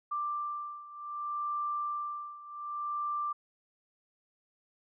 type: beating tone pair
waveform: sine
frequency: 1180 / 1180.65 Hz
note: D6 / D6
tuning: +8 / +9 cents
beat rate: 0.65 Hz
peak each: -35 / -38 dBFS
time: 0.11-3.33 s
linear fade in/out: 10 ms
effects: none